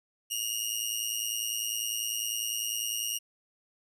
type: tone with amplitude modulation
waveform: 15% pulse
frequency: 2853 Hz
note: F7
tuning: 36 cents sharp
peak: -20 dBFS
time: 0.3-3.19 s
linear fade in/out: 20 ms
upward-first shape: sine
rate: 110 Hz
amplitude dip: 70%
effects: none